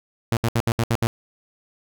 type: tone bursts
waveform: sawtooth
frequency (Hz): 115.9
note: A#2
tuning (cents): -10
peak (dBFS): -14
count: 7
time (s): 0.32-1.07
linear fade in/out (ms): 0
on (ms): 48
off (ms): 69
effects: none